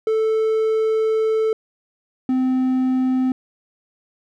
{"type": "tone pair in turn", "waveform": "triangle", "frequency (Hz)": [440, 257.9], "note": ["A4", "C4"], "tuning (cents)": [0, -25], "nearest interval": "major sixth", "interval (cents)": 925, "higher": "first", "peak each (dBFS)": -14, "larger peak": "neither", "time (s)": [[0.07, 1.53], [2.29, 3.32]], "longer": "first", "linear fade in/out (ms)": 2, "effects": []}